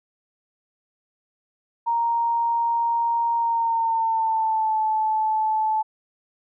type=tone with pitch glide; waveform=sine; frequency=932.3 to 869.9 Hz; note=A#5 to A5; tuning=0 to -20 cents; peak=-19 dBFS; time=1.86-5.83 s; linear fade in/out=20 ms; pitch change=-120 cents; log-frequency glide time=3.36-4.79 s; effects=none